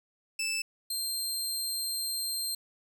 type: tone pair in turn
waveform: 20% pulse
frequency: 2637 / 4174 Hz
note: E7 / C8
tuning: 0 / -5 cents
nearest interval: minor sixth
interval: 795 cents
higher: second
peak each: -25 / -25 dBFS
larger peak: neither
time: 0.39-0.62 / 0.9-2.55 s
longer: second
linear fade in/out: 5 ms
effects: none